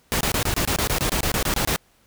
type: noise bursts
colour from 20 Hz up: pink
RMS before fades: -22 dBFS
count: 15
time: 0.12-1.761 s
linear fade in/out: 0 ms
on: 87 ms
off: 24 ms
effects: pink hiss -60 dBFS RMS until 2.06 s